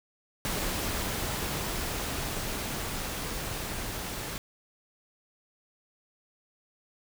pink noise with level ramp, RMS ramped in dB -31 to -36 dBFS, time 0.45-4.38 s, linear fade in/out 0 ms, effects none

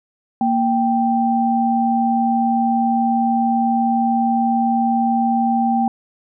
sine tone pair together, 233.1 / 784.1 Hz, A#3 / G5, 0 / 0 cents, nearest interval octave + major sixth, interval 2100 cents, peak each -17 dBFS, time 0.41-5.88 s, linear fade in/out 2 ms, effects none

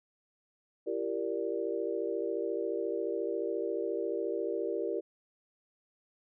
sine chord, E half-diminished seventh, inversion none, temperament equal with one note detuned, 337.7 / 392 / 466.2 / 587.3 Hz, E4 / G4 / Bb4 / D5, +42 / 0 / 0 / 0 cents, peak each -37 / -35 / -35 / -39 dBFS, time 0.86-5.01 s, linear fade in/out 20 ms, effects none

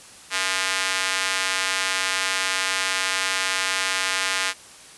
square tone with high-pass filter, 94.5 Hz, F#2, 37 cents sharp, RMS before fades -24 dBFS, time 0.3-4.54 s, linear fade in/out 50 ms, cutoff 1700 Hz, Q 0.95, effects white hiss -45 dBFS RMS until 4.97 s + resampled to 24000 Hz

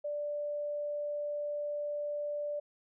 sine tone, 587.3 Hz, D5, in tune, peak -33 dBFS, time 0.04-2.6 s, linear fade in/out 10 ms, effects none

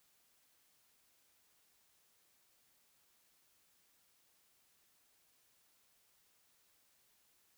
silence, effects white hiss -73 dBFS RMS until 7.57 s

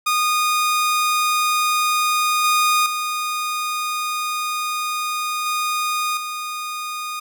sawtooth tone with level steps, 1230 Hz, D#6, 20 cents flat, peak -13 / -11 / -18 / -16 / -22 dBFS, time 0.06-7.2 s, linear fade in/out 10 ms, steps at 2.44 / 2.86 / 5.46 / 6.17 s, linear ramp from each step 2 ms, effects none

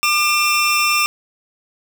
25% pulse tone pair together, 1196.1 / 2696 Hz, D6 / E7, +31 / +38 cents, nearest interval octave + major second, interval 1407 cents, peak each -13 dBFS, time 0.03-1.06 s, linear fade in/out 0 ms, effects none

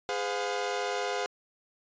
sawtooth tone cluster, 413 / 508 / 713 Hz, G#4 / B4 / F5, -10 / +49 / +36 cents, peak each -30 dBFS, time 0.09-1.26 s, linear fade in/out 0 ms, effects resampled to 16000 Hz

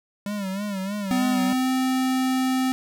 square tone with vibrato, 198.3 Hz, G3, 20 cents sharp, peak -27 dBFS, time 0.26-1.53 s, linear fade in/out 2 ms, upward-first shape sine, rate 3.2 Hz, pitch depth 89 cents each way
square tone with pitch glide, 253.7 to 259.2 Hz, B3 to C4, +47 to -16 cents, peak -21 dBFS, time 1.11-2.72 s, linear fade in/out 0 ms, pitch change +37 cents, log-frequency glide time 1.37-1.7 s
effects none

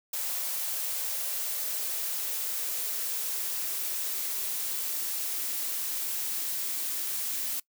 blue noise with high-pass filter sweep, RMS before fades -32 dBFS, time 0.13-7.6 s, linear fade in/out 5 ms, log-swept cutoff 580 to 250 Hz, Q 2.7, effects noise-tail reverb RT60 0.1 s tail -22 dB re dry

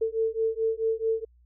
sine beating tone pair, 445 / 449.6 Hz, A4 / A4, +20 / +37 cents, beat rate 4.6 Hz, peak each -27 dBFS, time 0.01-1.25 s, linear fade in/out 10 ms, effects added 60 Hz sine -56 dBFS peak until 1.45 s

